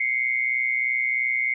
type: tone pair together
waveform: sine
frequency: 2089 / 2212 Hz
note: C7 / C#7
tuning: -3 / -4 cents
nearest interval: minor second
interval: 99 cents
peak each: -23 / -25 dBFS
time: 0-1.54 s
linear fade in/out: 5 ms
effects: none